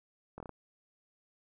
slowing click train, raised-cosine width 1 ms, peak -30 dBFS, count 5, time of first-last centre 0.38-0.493 s, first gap 22 ms, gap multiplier 1.17, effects none

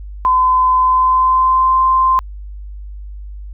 sine tone with pitch glide, 1021 to 1042.5 Hz, C6 to C6, -43 to -7 cents, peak -9 dBFS, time 0.25-2.19 s, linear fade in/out 0 ms, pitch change +36 cents, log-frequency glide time 0.78-1.82 s, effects added 50 Hz sine -27 dBFS peak until 3.53 s

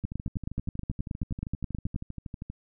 two click trains, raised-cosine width 5 ms, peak -24 / -18 dBFS, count 32 / 19, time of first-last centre 0.04-2.5 / 0.05-1.961 s, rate 12.6 / 9.42 Hz, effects none

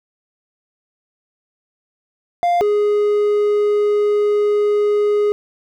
triangle tone pair in turn, 698.5 / 415.3 Hz, F5 / G#4, 0 / 0 cents, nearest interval major sixth, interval 900 cents, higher first, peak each -11 dBFS, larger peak neither, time 2.43-2.61 / 2.61-5.32 s, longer second, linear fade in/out 0 ms, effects none

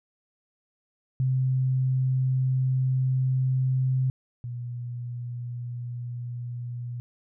sine tone pair in turn, 130 / 121.15 Hz, C3 / B2, -11 / -33 cents, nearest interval minor second, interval 122 cents, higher first, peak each -21 / -31 dBFS, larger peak first, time 1.2-4.1 / 4.44-7 s, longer first, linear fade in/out 0 ms, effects none

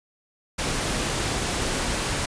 pink noise, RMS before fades -26 dBFS, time 0.58-2.26 s, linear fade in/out 10 ms, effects resampled to 22050 Hz

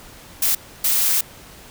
blue noise bursts at uneven times, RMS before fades -18 dBFS, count 2, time 0.42-0.55 / 0.84-1.21 s, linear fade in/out 5 ms, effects pink hiss -43 dBFS RMS until 1.7 s

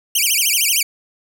10% pulse tone with vibrato, 2677 Hz, E7, 26 cents sharp, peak -6 dBFS, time 0.15-0.83 s, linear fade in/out 5 ms, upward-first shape sine, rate 13 Hz, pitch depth 300 cents each way, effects none

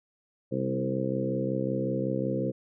harmonic tone with a mistuned harmonic, 65.41 Hz, C2, in tune, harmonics 2 / 3 / 4 / 5 / 6 / 7 / 8, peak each -33 / -33 / -35 / -34 / -39 / -35 / -33 dBFS, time 0.51-2.52 s, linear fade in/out 20 ms, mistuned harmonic 3, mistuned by +16 cents, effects none

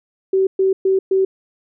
sine tone bursts, 382.5 Hz, G4, 42 cents flat, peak -12 dBFS, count 4, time 0.33-1.25 s, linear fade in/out 5 ms, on 140 ms, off 120 ms, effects none

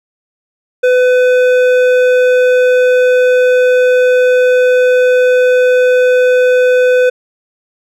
sine tone with hard clipping, 502 Hz, B4, 28 cents sharp, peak -8 dBFS, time 0.83-7.1 s, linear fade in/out 10 ms, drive 10 dB, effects none

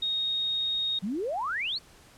sine tone, 3729 Hz, A#7, in tune, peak -26 dBFS, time 0.02-0.99 s, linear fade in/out 5 ms
sine exponential sweep, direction up, 174.61 to 4645 Hz, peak -28 dBFS, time 1.02-1.79 s, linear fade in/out 20 ms
effects pink hiss -55 dBFS RMS until 2.17 s + low-pass 11000 Hz 12 dB/octave

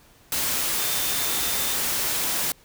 sine tone in noise, 3589 Hz, A7, 34 cents sharp, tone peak -34 dBFS, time 0.78-1.74 s, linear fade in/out 2 ms, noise white, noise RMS -25 dBFS, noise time 0.32-2.52 s, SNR -12 dB, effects pink hiss -55 dBFS RMS until 2.64 s

